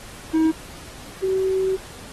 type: tone pair in turn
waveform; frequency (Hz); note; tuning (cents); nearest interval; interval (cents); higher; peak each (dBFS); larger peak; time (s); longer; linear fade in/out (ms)
triangle / sine; 319.3 / 379.7; D#4 / F#4; +45 / +45; minor third; 300; second; -13 / -18; first; 0.33-0.52 / 1.22-1.77; second; 20
effects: pink hiss -41 dBFS RMS until 2.12 s + AAC 32 kbps